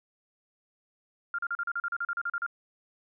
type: tone bursts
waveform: sine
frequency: 1396.9 Hz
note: F6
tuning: in tune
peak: -28 dBFS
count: 14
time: 1.34-2.464 s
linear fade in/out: 2 ms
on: 45 ms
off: 38 ms
effects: none